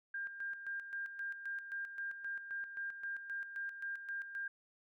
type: tone with tremolo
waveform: sine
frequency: 1600 Hz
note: G6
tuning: 35 cents sharp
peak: -38 dBFS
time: 0.14-4.48 s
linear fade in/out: 5 ms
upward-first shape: square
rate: 3.8 Hz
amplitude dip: 60%
effects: none